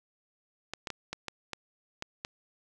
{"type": "clicks", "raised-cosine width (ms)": 0.2, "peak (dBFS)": -18, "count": 8, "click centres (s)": [0.736, 0.872, 0.903, 1.13, 1.283, 1.533, 2.024, 2.249], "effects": []}